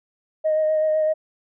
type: tone with vibrato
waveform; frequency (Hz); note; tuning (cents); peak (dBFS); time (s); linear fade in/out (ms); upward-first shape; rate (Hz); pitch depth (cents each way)
sine; 622.3; D#5; 0; -16; 0.44-1.14; 20; sine; 7.9; 16
effects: tanh soft clip ceiling -13 dBFS